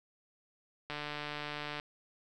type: click train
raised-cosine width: 0.3 ms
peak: -23 dBFS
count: 134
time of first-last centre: 0.9-1.799 s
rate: 148 Hz
effects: none